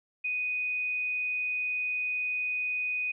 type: tone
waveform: sine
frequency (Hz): 2489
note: D#7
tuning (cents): 0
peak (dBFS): -28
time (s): 0.24-3.12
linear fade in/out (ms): 10
effects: none